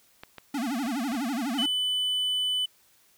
clicks, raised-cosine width 0.3 ms, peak -24 dBFS, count 5, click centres 0.235 / 0.383 / 0.862 / 1.119 / 1.15 s
square tone with vibrato, 255.5 Hz, C4, 41 cents flat, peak -28 dBFS, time 0.54-1.66 s, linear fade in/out 5 ms, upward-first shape sine, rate 12 Hz, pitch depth 240 cents each way
triangle tone, 3000 Hz, F#7, 23 cents sharp, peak -23 dBFS, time 1.58-2.66 s, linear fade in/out 10 ms
effects white hiss -62 dBFS RMS until 3.17 s

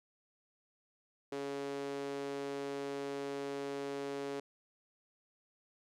sawtooth tone with high-pass filter, 140 Hz, C#3, 18 cents sharp, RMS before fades -40 dBFS, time 1.32-4.4 s, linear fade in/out 5 ms, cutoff 370 Hz, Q 3.7, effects low-pass 8000 Hz 12 dB/octave

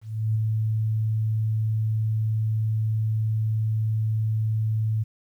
sine tone with ADSR envelope, 109.6 Hz, A2, 6 cents flat, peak -19 dBFS, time 0.01-5.04 s, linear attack 340 ms, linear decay 15 ms, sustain -2 dB, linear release 16 ms, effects 10-bit

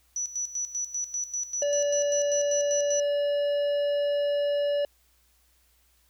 sine tone with tremolo, 5920 Hz, F#8, in tune, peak -27 dBFS, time 0.16-3 s, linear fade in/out 2 ms, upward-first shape square, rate 5.1 Hz, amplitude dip 75%
harmonic tone, 577 Hz, D5, 31 cents flat, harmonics 1 / 3 / 5 / 7 / 9, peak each -23 / -44 / -40 / -50 / -51 dBFS, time 1.62-4.85 s, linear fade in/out 2 ms
effects added 60 Hz sine -66 dBFS peak until 6.09 s + white hiss -66 dBFS RMS until 6.09 s

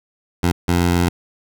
15% pulse tone bursts at uneven times, 87.31 Hz, F2, in tune, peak -8 dBFS, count 2, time 0.43-0.52 / 0.68-1.09 s, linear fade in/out 5 ms, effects none

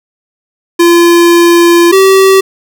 square tone pair in turn, 342.8 / 384.7 Hz, F4 / G4, -32 / -33 cents, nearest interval major second, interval 199 cents, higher second, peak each -3 dBFS, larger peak neither, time 0.79-1.92 / 1.92-2.41 s, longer first, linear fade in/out 10 ms, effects none

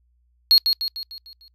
triangle tone with echo, 4300 Hz, C8, 47 cents sharp, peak -9 dBFS, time 0.51-0.58 s, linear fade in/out 0 ms, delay 150 ms, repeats 6, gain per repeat -6 dB, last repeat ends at 1.48 s, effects noise-tail reverb RT60 0.1 s tail -26 dB re dry + added 60 Hz sine -60 dBFS peak until 1.54 s

